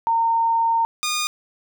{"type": "tone pair in turn", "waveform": ["sine", "10% pulse"], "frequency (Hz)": [916, 1222.7], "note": ["A#5", "D#6"], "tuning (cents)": [-31, -31], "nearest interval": "perfect fourth", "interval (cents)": 500, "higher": "second", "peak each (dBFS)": [-16, -13], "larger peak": "second", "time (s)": [[0.07, 0.85], [1.03, 1.27]], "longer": "first", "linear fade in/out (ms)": 0, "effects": []}